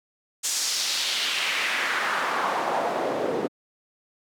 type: noise with band-pass filter sweep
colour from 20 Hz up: pink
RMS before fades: -26 dBFS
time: 0.43-3.48 s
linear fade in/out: 20 ms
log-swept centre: 7100 to 380 Hz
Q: 1.8
effects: high-pass 200 Hz 12 dB/octave